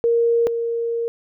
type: tone pair in turn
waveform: sine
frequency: 466.7 / 465 Hz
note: A#4 / A#4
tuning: +2 / -4 cents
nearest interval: unison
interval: 6 cents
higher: first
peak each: -14 / -20 dBFS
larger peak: first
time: 0.04-0.47 / 0.47-1.08 s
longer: second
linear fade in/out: 0 ms
effects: none